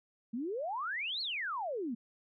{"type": "exponential two-way sweep", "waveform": "sine", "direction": "up then down", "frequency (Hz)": [216.6, 4435, 216.6], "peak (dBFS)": -34, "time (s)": [0.33, 1.95], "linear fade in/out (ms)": 10, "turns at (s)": 1.21, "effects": []}